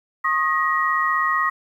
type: tone cluster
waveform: sine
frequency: 1085 / 1241 / 1893 Hz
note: C#6 / D#6 / A#6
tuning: -37 / -5 / +26 cents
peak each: -22 dBFS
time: 0.24-1.5 s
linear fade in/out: 10 ms
effects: 9-bit